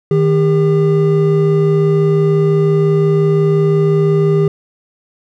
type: tone pair together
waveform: triangle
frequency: 155.56 / 400.9 Hz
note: D#3 / G4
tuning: 0 / +39 cents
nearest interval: octave + major third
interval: 1639 cents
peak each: -10 dBFS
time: 0.11-4.48 s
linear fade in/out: 2 ms
effects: none